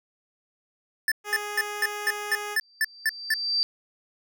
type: tone bursts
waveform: square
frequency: 1760 Hz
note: A6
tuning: in tune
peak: -21 dBFS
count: 10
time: 1.08-3.34 s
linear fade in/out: 2 ms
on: 37 ms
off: 210 ms
type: tone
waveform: 10% pulse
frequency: 415.3 Hz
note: G#4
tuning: in tune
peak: -23 dBFS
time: 1.24-2.58 s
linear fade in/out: 50 ms
type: tone with exponential growth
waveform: sine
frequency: 4676 Hz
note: D8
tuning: 8 cents flat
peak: -19 dBFS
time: 2.61-3.63 s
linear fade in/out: 0 ms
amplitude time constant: 220 ms
effects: none